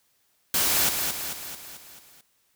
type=noise with echo; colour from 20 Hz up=white; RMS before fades=-23 dBFS; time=0.54-0.89 s; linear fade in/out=2 ms; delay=220 ms; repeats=6; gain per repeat=-5 dB; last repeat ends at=2.21 s; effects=white hiss -68 dBFS RMS until 2.55 s